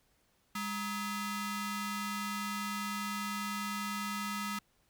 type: ring-modulated tone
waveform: sawtooth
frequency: 740 Hz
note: F#5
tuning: in tune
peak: -28 dBFS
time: 0.55-4.59 s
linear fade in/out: 5 ms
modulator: 535 Hz
effects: pink hiss -72 dBFS RMS until 4.89 s